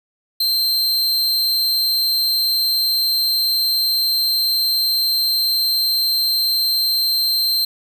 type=tone with amplitude modulation; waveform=45% pulse; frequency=4134 Hz; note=C8; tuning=22 cents flat; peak=-13 dBFS; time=0.4-7.65 s; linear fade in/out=5 ms; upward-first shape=sine; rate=247 Hz; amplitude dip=40%; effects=none